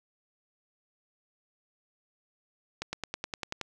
accelerating click train, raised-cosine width 0.2 ms, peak -16 dBFS, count 9, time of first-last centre 2.82-3.613 s, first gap 110 ms, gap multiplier 0.97, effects none

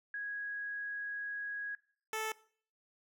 sine / 10% pulse tone pair in turn, 1657 / 438.1 Hz, G#6 / A4, -4 / -7 cents, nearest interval octave + major seventh, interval 2303 cents, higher first, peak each -37 / -27 dBFS, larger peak second, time 0.14-1.75 / 2.13-2.32 s, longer first, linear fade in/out 2 ms, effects noise-tail reverb RT60 0.5 s tail -20 dB re dry

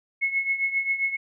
sine tone with tremolo, 2184 Hz, C#7, 26 cents flat, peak -19 dBFS, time 0.21-1.17 s, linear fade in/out 20 ms, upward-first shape triangle, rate 7.5 Hz, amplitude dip 80%, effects none

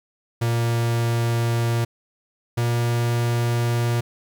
45% pulse tone pair in turn, 117.1 / 118.67 Hz, A#2 / A#2, +8 / +31 cents, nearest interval unison, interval 23 cents, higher second, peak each -19 / -19 dBFS, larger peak neither, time 0.41-1.85 / 2.57-4.01 s, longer neither, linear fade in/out 10 ms, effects 10-bit

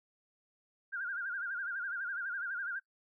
sine tone with vibrato, 1500 Hz, F#6, 23 cents sharp, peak -35 dBFS, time 0.92-2.8 s, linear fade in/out 20 ms, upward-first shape sine, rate 12 Hz, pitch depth 130 cents each way, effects noise-tail reverb RT60 0.1 s tail -22 dB re dry

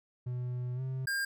triangle tone with pitch glide, 124 to 130.99 Hz, B2 to C3, +7 to +2 cents, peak -31 dBFS, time 0.26-1.06 s, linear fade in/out 10 ms, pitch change +95 cents, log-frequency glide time 0.75-0.81 s
square tone, 1606 Hz, G6, 41 cents sharp, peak -31 dBFS, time 1.07-1.25 s, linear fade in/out 5 ms
effects none

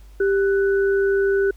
sine tone pair together, 393.5 / 1487 Hz, G4 / F#6, +7 / +8 cents, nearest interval octave + major seventh, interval 2301 cents, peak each -16 / -26 dBFS, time 0.2-1.51 s, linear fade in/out 5 ms, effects added 50 Hz sine -41 dBFS peak until 1.56 s + pink hiss -57 dBFS RMS until 1.56 s

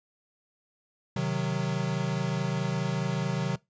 square chord, C diminished, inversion none, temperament equal, 130.81 / 155.56 / 185 Hz, C3 / Eb3 / Gb3, 0 / 0 / 0 cents, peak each -32 dBFS, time 1.16-3.56 s, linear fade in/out 5 ms, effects noise-tail reverb RT60 0.2 s tail -22 dB re dry + resampled to 16000 Hz

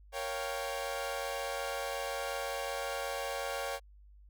sawtooth chord, G half-diminished seventh, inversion first, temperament equal, 466.2 / 554.4 / 698.5 / 784 Hz, Bb4 / Db5 / F5 / G5, 0 / 0 / 0 / 0 cents, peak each -39 / -34 / -39 / -37 dBFS, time 0.12-3.8 s, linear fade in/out 50 ms, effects added 50 Hz sine -54 dBFS peak until 4.29 s

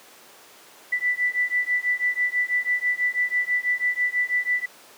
sine beating tone pair, 1975.5 / 1981.6 Hz, B6 / B6, 0 / +5 cents, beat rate 6.1 Hz, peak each -24 dBFS, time 0.92-4.66 s, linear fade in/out 10 ms, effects pink hiss -48 dBFS RMS until 4.97 s + high-pass 400 Hz 12 dB/octave

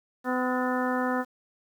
harmonic tone with a mistuned harmonic, 253.1 Hz, B3, 43 cents sharp, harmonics 1 / 2 / 3 / 4 / 5 / 6 / 7, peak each -28 / -31 / -33 / -34 / -35 / -36 / -36 dBFS, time 0.24-1.25 s, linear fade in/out 50 ms, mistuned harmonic 6, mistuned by -62 cents, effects 9-bit

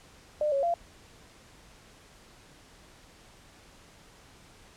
sine tone with pitch steps, 601 / 553 / 686 Hz, D5 / C#5 / F5, +40 / -4 / -31 cents, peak -24 dBFS, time 0.41-0.74 s, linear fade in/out 2 ms, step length 110 ms, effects pink hiss -55 dBFS RMS until 4.76 s + low-pass 9000 Hz 12 dB/octave

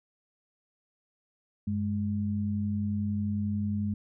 sine tone pair together, 96.56 / 207.7 Hz, G2 / G#3, -26 / 0 cents, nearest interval octave + minor second, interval 1326 cents, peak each -31 / -29 dBFS, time 1.67-3.94 s, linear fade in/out 5 ms, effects none

